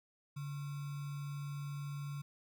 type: tone with sample-and-hold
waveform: sine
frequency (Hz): 143.1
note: D3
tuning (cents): -45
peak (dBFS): -39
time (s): 0.36-2.22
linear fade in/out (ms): 10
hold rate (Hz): 1225
effects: none